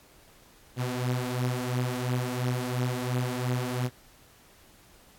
sawtooth beating tone pair, 123.9 / 126.8 Hz, B2 / B2, +6 / +46 cents, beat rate 2.9 Hz, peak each -25 / -28 dBFS, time 0.76-3.9 s, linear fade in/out 50 ms, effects pink hiss -57 dBFS RMS until 5.18 s + AAC 64 kbps

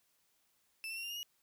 35% pulse tone with pitch steps, 2645 / 2693 / 2741 / 2791 / 2841 / 2893 Hz, E7 / E7 / F7 / F7 / F7 / F#7, +5 / +36 / -33 / -2 / +29 / -40 cents, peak -38 dBFS, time 0.84-1.23 s, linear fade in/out 0 ms, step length 65 ms, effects white hiss -75 dBFS RMS until 1.42 s

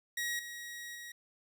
sawtooth tone with level steps, 1900 Hz, A#6, 33 cents sharp, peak -30 / -39 / -41 dBFS, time 0.17-1.12 s, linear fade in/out 5 ms, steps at 0.39 / 0.95 s, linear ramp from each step 2 ms, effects none

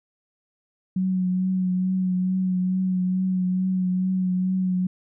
sine tone with vibrato, 185 Hz, F#3, in tune, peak -20 dBFS, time 0.96-4.87 s, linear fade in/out 5 ms, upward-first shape triangle, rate 2.3 Hz, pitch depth 28 cents each way, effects none

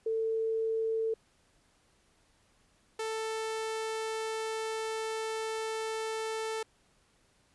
sine / sawtooth tone pair in turn, 446.6 / 442.2 Hz, A4 / A4, +26 / +9 cents, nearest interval unison, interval 17 cents, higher first, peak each -28 / -29 dBFS, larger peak first, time 0.06-1.14 / 2.99-6.63 s, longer second, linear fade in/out 5 ms, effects pink hiss -68 dBFS RMS until 7.54 s + resampled to 24000 Hz

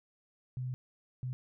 sine tone bursts at uneven times, 127 Hz, B2, 49 cents sharp, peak -34 dBFS, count 2, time 0.57-0.74 / 1.23-1.33 s, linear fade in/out 0 ms, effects none

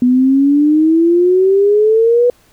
sine exponential sweep, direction up, 244.9 to 493.4 Hz, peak -7 dBFS, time 0.02-2.3 s, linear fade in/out 2 ms, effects pink hiss -51 dBFS RMS until 2.52 s

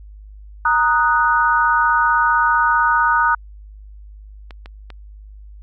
sine chord, D# minor, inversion second, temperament equal, 932.3 / 1244.5 / 1480 Hz, A#5 / D#6 / F#6, 0 / 0 / 0 cents, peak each -17 dBFS, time 0.65-3.35 s, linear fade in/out 5 ms
clicks, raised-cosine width 0.3 ms, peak -21 dBFS, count 3, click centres 4.508 / 4.659 / 4.903 s
effects added 51 Hz sine -36 dBFS peak until 5.62 s

